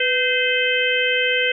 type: harmonic tone with a mistuned harmonic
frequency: 516 Hz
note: C5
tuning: 24 cents flat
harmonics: 1 / 3 / 4 / 5 / 6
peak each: -23 / -23 / -23 / -23 / -23 dBFS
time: 0-1.52 s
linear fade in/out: 5 ms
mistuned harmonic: 1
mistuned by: -62 cents
effects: none